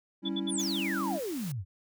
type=chord; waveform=triangle; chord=C# diminished; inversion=second; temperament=equal; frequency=196 / 277.2 / 329.6 Hz; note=G3 / C#4 / E4; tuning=0 / 0 / 0 cents; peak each=-33 dBFS; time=0.22-1.2 s; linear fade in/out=50 ms
type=tone bursts; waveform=sine; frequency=3457 Hz; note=A7; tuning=31 cents flat; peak=-32 dBFS; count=4; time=0.25-0.619 s; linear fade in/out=10 ms; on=42 ms; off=67 ms
type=exponential sweep; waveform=sine; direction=down; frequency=11175 to 82.41 Hz; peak=-32 dBFS; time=0.48-1.65 s; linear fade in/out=50 ms
type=noise; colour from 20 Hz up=white; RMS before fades=-45 dBFS; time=0.59-1.52 s; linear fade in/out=5 ms
effects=none